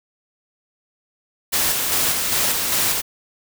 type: noise with tremolo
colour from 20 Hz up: white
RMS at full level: -19 dBFS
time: 1.52-3.02 s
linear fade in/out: 20 ms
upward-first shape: square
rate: 2.5 Hz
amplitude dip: 30%
effects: none